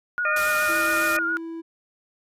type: tone with vibrato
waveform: sine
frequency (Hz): 1425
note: F6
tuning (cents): +34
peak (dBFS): -22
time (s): 0.18-1.37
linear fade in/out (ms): 0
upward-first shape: triangle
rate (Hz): 7.2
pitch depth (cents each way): 47
type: harmonic tone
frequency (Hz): 612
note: D#5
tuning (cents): -29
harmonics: 1 / 2 / 3 / 4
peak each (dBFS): -29 / -28 / -29 / -28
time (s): 0.25-1.19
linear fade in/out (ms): 2
type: noise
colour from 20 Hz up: white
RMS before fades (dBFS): -31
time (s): 0.36-1.17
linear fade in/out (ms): 5
type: tone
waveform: triangle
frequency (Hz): 329.6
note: E4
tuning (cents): 0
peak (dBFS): -29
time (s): 0.68-1.62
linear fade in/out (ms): 20
effects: resampled to 32000 Hz